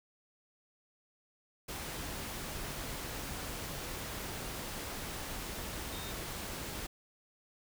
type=tone in noise; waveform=sine; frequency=3689 Hz; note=A#7; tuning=19 cents flat; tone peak=-48 dBFS; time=5.92-6.12 s; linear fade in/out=10 ms; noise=pink; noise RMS=-41 dBFS; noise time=1.68-6.87 s; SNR=-10 dB; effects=none